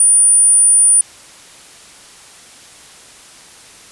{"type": "tone", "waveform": "sine", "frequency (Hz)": 9397, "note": "D9", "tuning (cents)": 0, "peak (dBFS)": -6, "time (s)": [0, 1.01], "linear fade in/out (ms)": 2, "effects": ["white hiss -40 dBFS RMS until 3.91 s", "resampled to 24000 Hz"]}